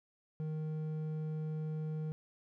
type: tone with hard clipping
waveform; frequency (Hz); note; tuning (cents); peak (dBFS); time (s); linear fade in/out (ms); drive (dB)
sine; 155.56; D#3; 0; -37; 0.4-2.12; 0; 6
effects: none